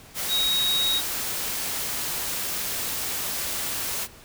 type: tone in noise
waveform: sine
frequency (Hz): 3792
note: A#7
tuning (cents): +29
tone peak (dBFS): -21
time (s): 0.28-1.02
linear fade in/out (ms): 50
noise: white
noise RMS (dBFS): -29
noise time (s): 0.14-4.08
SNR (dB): +5
effects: pink hiss -48 dBFS RMS until 4.24 s